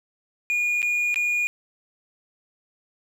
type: tone with dropouts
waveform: triangle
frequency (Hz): 2438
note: D#7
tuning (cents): -36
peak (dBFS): -19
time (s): 0.5-1.47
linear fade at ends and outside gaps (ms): 0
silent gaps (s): 0.819-0.828 / 1.143-1.159
effects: none